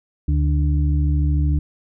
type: harmonic tone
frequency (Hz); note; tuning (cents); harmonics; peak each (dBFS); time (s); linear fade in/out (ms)
73.42; D2; 0; 1 / 2 / 4; -16 / -22 / -28; 0.28-1.59; 5
effects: none